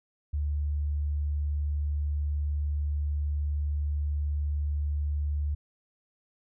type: tone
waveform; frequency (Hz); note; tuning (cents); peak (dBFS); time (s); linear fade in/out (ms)
sine; 73.42; D2; 0; -26; 0.33-5.55; 10
effects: none